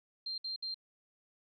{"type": "tone bursts", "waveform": "sine", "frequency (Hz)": 4173, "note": "C8", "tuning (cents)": -5, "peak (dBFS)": -36, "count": 3, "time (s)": [0.26, 0.744], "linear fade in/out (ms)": 5, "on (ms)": 120, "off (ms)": 62, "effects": []}